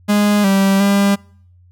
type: tone with pitch steps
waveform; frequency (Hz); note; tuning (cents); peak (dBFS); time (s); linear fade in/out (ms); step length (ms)
45% pulse; 206.7 / 194.9 / 199.7; G#3 / G3 / G3; -8 / -10 / +32; -11; 0.08-1.16; 20; 360
effects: noise-tail reverb RT60 0.6 s tail -26 dB re dry + added 89 Hz sine -45 dBFS peak until 1.71 s